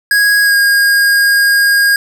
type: tone with pitch glide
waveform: square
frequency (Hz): 1653 to 1627.4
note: G#6 to G#6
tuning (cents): -9 to -36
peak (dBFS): -8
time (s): 0.11-1.96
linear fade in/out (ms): 2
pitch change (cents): -27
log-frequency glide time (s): 0.43-0.55
effects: none